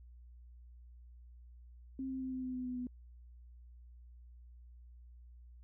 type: tone with pitch steps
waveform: sine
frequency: 264.9 / 262.5 / 260 / 257.7 / 255.3 / 252.9 / 250.6 / 248.3 Hz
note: C4 / C4 / C4 / C4 / C4 / B3 / B3 / B3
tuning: +22 / +6 / -11 / -26 / -42 / +41 / +25 / +9 cents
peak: -37 dBFS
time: 1.99-2.87 s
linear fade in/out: 2 ms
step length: 110 ms
effects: added 60 Hz sine -53 dBFS peak until 5.63 s